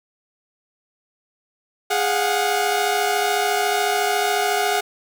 sawtooth tone cluster, 413.1 / 710 / 744 Hz, G#4 / F5 / F#5, -9 / +28 / +9 cents, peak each -19 dBFS, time 1.9-4.81 s, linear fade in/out 10 ms, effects none

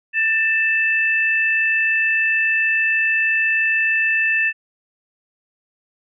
sine tone pair together, 1783.5 / 2637 Hz, A6 / E7, +23 / 0 cents, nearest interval perfect fifth, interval 677 cents, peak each -18 dBFS, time 0.13-4.53 s, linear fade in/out 50 ms, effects none

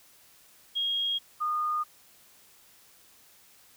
sine tone pair in turn, 3267 / 1223.7 Hz, G#7 / D#6, -29 / -29 cents, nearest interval octave + perfect fourth, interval 1700 cents, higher first, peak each -26 dBFS, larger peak neither, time 0.75-1.19 / 1.4-1.84 s, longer neither, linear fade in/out 20 ms, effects white hiss -58 dBFS RMS until 3.76 s

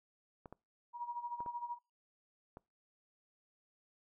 clicks, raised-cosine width 1 ms, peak -35 dBFS, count 5, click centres 0.458 / 0.526 / 1.405 / 1.462 / 2.571 s
sine tone with tremolo, 956 Hz, A#5, 43 cents sharp, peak -36 dBFS, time 0.93-1.79 s, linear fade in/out 50 ms, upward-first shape sine, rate 13 Hz, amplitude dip 75%
effects noise-tail reverb RT60 0.3 s tail -26 dB re dry

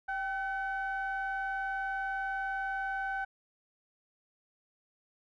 triangle ring-modulated tone, 370 Hz, F#4, in tune, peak -27 dBFS, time 0.08-3.25 s, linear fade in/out 10 ms, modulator 1150 Hz, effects none

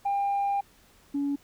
sine tone pair in turn, 800 / 282.8 Hz, G5 / C#4, +35 / +35 cents, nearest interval octave + tritone, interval 1800 cents, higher first, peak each -22 / -24 dBFS, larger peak first, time 0.05-0.61 / 1.14-1.36 s, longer first, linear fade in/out 10 ms, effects tanh soft clip ceiling -22 dBFS + pink hiss -59 dBFS RMS until 1.43 s

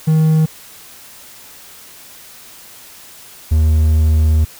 triangle tone pair in turn, 157.5 / 78.14 Hz, D#3 / D#2, +21 / +8 cents, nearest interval octave, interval 1213 cents, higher first, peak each -7 dBFS, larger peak neither, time 0.07-0.46 / 3.51-4.45 s, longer second, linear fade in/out 10 ms, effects white hiss -39 dBFS RMS until 4.59 s

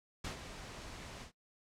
pink noise with ADSR envelope, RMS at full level -39 dBFS, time 0.24-1.32 s, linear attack 8 ms, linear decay 110 ms, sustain -9 dB, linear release 100 ms, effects noise-tail reverb RT60 0.1 s tail -18 dB re dry + low-pass 7000 Hz 12 dB/octave

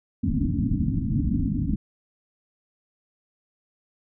white low-pass noise, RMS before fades -24 dBFS, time 0.23-1.76 s, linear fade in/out 10 ms, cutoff 290 Hz, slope 96 dB/octave, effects none

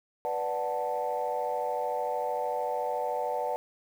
sine chord, B minor seventh, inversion none, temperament equal, 493.9 / 587.3 / 740 / 880 Hz, B4 / D5 / F#5 / A5, 0 / 0 / 0 / 0 cents, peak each -33 dBFS, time 0.25-3.56 s, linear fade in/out 0 ms, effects tanh soft clip ceiling -20 dBFS + 9-bit

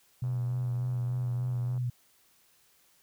sine tone with vibrato, 123.47 Hz, B2, in tune, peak -28 dBFS, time 0.22-1.9 s, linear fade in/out 5 ms, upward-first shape sine, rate 3.4 Hz, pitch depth 29 cents each way
click train, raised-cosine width 1 ms, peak -38 dBFS, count 147, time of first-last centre 0.24-1.777 s, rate 95 Hz
effects white hiss -65 dBFS RMS until 3.02 s

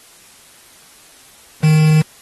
triangle tone with quantisation, 155.3 Hz, D#3, 3 cents flat, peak -6 dBFS, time 1.63-2.02 s, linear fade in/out 10 ms, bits 4, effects white hiss -45 dBFS RMS until 2.21 s + AAC 32 kbps

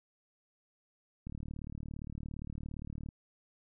click train, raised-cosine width 5 ms, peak -30 dBFS, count 69, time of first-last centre 1.27-3.088 s, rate 37.4 Hz, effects none

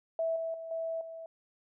sine tone with level steps, 655 Hz, E5, 11 cents flat, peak -28 / -32 / -39 / -32 / -41 dBFS, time 0.19-1.26 s, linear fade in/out 2 ms, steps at 0.36 / 0.54 / 0.71 / 1.01 s, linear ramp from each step 2 ms, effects none

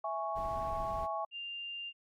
sine chord, C# minor, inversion first, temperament equal, 659.3 / 830.6 / 1108.7 Hz, E5 / G#5 / C#6, 0 / 0 / 0 cents, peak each -38 dBFS, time 0.04-1.25 s, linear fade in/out 5 ms
brown noise, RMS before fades -44 dBFS, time 0.35-1.07 s, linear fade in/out 20 ms
sine tone, 2794 Hz, F7, in tune, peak -39 dBFS, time 1.31-1.93 s, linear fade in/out 50 ms
effects AAC 64 kbps

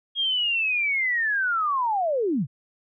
sine linear sweep, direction down, 3277 to 108.8 Hz, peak -21 dBFS, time 0.15-2.47 s, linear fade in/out 50 ms, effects none

